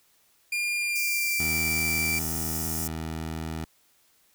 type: tone with pitch glide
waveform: 40% pulse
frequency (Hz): 2408 to 2342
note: D7 to D7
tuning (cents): +43 to -5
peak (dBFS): -25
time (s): 0.52-2.19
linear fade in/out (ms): 5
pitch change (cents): -48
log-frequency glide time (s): 0.77-1.49
type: high-pass noise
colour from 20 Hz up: white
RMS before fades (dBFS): -32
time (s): 0.95-2.88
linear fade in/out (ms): 10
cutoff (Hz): 5000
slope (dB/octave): 96
type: tone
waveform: 15% pulse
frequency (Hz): 80.1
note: E2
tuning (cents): -49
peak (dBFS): -25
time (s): 1.39-3.65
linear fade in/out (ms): 10
effects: white hiss -64 dBFS RMS until 4.34 s